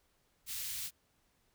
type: band-stop noise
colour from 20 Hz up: white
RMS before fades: -40 dBFS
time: 0.46-0.91 s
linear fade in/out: 50 ms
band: 110 to 2300 Hz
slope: 12 dB/octave
effects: pink hiss -74 dBFS RMS until 1.54 s